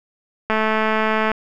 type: click train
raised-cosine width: 0.5 ms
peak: -5 dBFS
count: 179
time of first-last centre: 0.5-1.317 s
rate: 218 Hz
effects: none